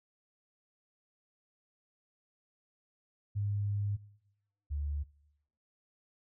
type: tone pair in turn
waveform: sine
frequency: 102 / 72.61 Hz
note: G#2 / D2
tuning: -31 / -19 cents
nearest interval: tritone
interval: 588 cents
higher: first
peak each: -30 / -32 dBFS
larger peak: first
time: 3.35-3.97 / 4.7-5.04 s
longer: first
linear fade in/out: 20 ms
effects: noise-tail reverb RT60 0.9 s tail -22 dB re dry